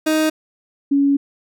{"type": "tone pair in turn", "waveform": ["30% pulse", "sine"], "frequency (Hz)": [312.3, 280.3], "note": ["D#4", "C#4"], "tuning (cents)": [7, 19], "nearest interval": "major second", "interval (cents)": 188, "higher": "first", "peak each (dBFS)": -12, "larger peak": "neither", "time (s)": [[0.06, 0.3], [0.91, 1.17]], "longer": "second", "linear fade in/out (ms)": 10, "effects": []}